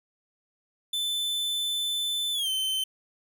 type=tone with pitch glide; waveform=45% pulse; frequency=3520 to 3082 Hz; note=A7 to G7; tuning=0 to -30 cents; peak=-26 dBFS; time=0.93-2.84 s; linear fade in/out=5 ms; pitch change=-230 cents; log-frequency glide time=2.33-2.49 s; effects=none